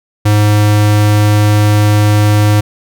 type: tone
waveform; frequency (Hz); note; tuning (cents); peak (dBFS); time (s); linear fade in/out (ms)
square; 104.8; G#2; +16; -7; 0.25-2.61; 10
effects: none